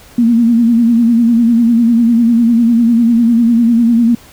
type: tone with vibrato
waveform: sine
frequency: 233.1 Hz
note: A#3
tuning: in tune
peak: -6 dBFS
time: 0.18-4.15 s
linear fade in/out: 5 ms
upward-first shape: sine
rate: 10 Hz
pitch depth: 62 cents each way
effects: pink hiss -40 dBFS RMS until 4.32 s